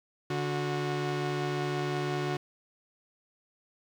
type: tone pair together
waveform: sawtooth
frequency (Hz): 144.9 / 365.1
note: D3 / F#4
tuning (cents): -23 / -23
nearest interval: octave + major third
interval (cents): 1600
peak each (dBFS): -28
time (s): 0.3-2.37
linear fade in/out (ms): 5
effects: low-pass 5000 Hz 12 dB/octave + 10-bit